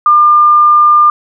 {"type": "tone", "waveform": "sine", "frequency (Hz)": 1200, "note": "D6", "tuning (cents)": 37, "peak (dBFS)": -3, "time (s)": [0.06, 1.1], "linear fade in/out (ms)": 2, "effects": []}